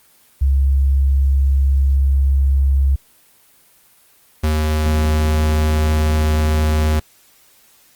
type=tone pair in turn; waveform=sine / square; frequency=68.1 / 77.08 Hz; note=C#2 / D#2; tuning=-30 / -16 cents; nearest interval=major second; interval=214 cents; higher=second; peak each=-11 / -14 dBFS; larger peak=first; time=0.41-2.96 / 4.43-7 s; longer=second; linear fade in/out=10 ms; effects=white hiss -52 dBFS RMS until 7.95 s + Opus 24 kbps